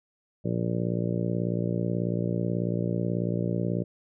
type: harmonic tone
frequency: 58.27 Hz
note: A#1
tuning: in tune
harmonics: 2 / 3 / 4 / 5 / 6 / 7 / 8 / 9 / 10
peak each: -30 / -29 / -36 / -37 / -35 / -38 / -37 / -43 / -38 dBFS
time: 0.44-3.84 s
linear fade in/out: 20 ms
effects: none